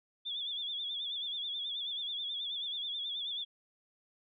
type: tone with vibrato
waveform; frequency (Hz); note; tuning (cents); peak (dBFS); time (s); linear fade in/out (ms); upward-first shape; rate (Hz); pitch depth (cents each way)
sine; 3451; A7; -34; -35; 0.25-3.45; 20; sine; 9.3; 79
effects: none